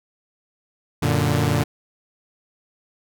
sawtooth chord, Gb augmented, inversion none, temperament equal, 92.5 / 116.54 / 146.83 Hz, Gb2 / Bb2 / D3, 0 / 0 / 0 cents, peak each -20 / -18 / -17 dBFS, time 1.02-1.64 s, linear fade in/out 10 ms, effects none

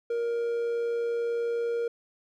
triangle tone with amplitude modulation, 469.2 Hz, A#4, 11 cents sharp, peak -23 dBFS, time 0.1-1.88 s, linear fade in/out 5 ms, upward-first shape sine, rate 111 Hz, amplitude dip 25%, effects none

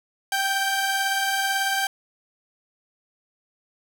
sawtooth tone pair together, 779 / 1576.1 Hz, G5 / G6, -11 / +9 cents, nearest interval octave, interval 1220 cents, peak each -21 dBFS, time 0.32-1.87 s, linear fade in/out 2 ms, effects none

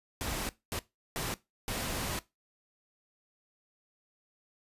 pink noise bursts at uneven times, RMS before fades -35 dBFS, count 4, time 0.21-0.49 / 0.72-0.79 / 1.16-1.34 / 1.68-2.19 s, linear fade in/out 0 ms, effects noise-tail reverb RT60 0.2 s tail -18 dB re dry + resampled to 32000 Hz

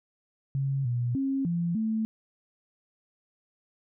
sine tone with pitch steps, 136.7 / 121 / 270.6 / 171 / 220.3 Hz, C#3 / B2 / C#4 / F3 / A3, -24 / -35 / -42 / -36 / +2 cents, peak -25 dBFS, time 0.55-2.05 s, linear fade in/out 0 ms, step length 300 ms, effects none

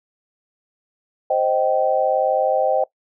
sine chord, C minor, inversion none, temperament equal with one note detuned, 523.3 / 622.3 / 775.4 Hz, C5 / Eb5 / G5, 0 / 0 / -19 cents, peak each -20 dBFS, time 1.3-2.84 s, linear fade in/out 5 ms, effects noise-tail reverb RT60 0.1 s tail -20 dB re dry

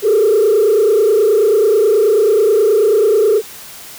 sine tone with frequency modulation, 425.9 Hz, G#4, 44 cents sharp, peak -7 dBFS, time 0.02-3.42 s, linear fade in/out 50 ms, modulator 29.3 Hz, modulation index 1.2, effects tanh soft clip ceiling -5 dBFS + white hiss -34 dBFS RMS until 3.98 s

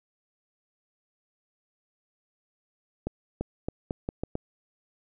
accelerating click train, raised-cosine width 2 ms, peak -16 dBFS, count 7, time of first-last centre 3.07-4.354 s, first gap 340 ms, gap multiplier 0.81, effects none

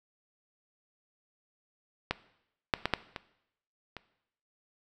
clicks, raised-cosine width 0.3 ms, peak -12 / -7 / -11 / -8 / -20 / -24 dBFS, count 6, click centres 2.11 / 2.738 / 2.856 / 2.937 / 3.162 / 3.967 s, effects noise-tail reverb RT60 0.8 s tail -17 dB re dry

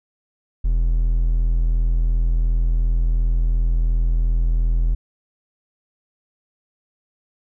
triangle tone, 41.4 Hz, E1, 8 cents sharp, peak -13 dBFS, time 0.64-4.95 s, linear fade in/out 10 ms, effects none

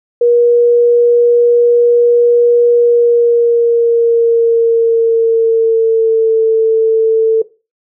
sine tone with pitch glide, 477.6 to 445.6 Hz, A#4 to A4, +42 to +22 cents, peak -6 dBFS, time 0.21-7.42 s, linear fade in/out 5 ms, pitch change -120 cents, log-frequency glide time 2.69-6.41 s, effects noise-tail reverb RT60 0.3 s tail -18 dB re dry

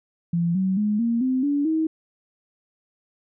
sine tone with pitch steps, 170.4 / 189.07 / 209.8 / 232.8 / 258.3 / 286.6 / 318 Hz, F3 / F#3 / G#3 / A#3 / C4 / D4 / D#4, -42 / +38 / +18 / -2 / -22 / -42 / +38 cents, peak -19 dBFS, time 0.33-1.87 s, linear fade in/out 5 ms, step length 220 ms, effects none

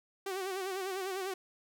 sawtooth tone with vibrato, 380 Hz, F#4, 46 cents sharp, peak -31 dBFS, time 0.26-1.34 s, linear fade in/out 5 ms, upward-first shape sine, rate 10 Hz, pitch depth 73 cents each way, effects none

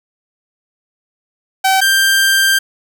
sawtooth tone pair in turn, 767 / 1579.9 Hz, G5 / G6, -38 / +13 cents, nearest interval octave + minor second, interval 1251 cents, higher second, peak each -6 dBFS, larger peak neither, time 1.64-1.81 / 1.81-2.59 s, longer second, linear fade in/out 10 ms, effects none

